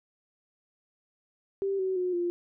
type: tone with pitch steps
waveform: sine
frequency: 392.1 / 377.2 / 362.9 / 349.1 Hz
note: G4 / F#4 / F#4 / F4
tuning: 0 / +33 / -34 / -1 cents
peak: -26 dBFS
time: 1.62-2.3 s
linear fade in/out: 0 ms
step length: 170 ms
effects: none